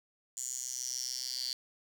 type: tone with high-pass filter sweep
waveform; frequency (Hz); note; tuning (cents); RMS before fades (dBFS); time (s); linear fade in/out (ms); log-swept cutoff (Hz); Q
10% pulse; 127; B2; +49; -38; 0.37-1.53; 2; 7200 to 4500; 7.8
effects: none